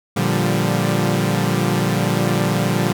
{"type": "chord", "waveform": "sawtooth", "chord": "G minor seventh", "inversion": "first", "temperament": "equal with one note detuned", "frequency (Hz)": [116.54, 146.83, 175.63, 196], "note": ["Bb2", "D3", "F3", "G3"], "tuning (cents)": [0, 0, 10, 0], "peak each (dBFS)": -18, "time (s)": [0.16, 2.93], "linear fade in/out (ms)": 10, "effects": []}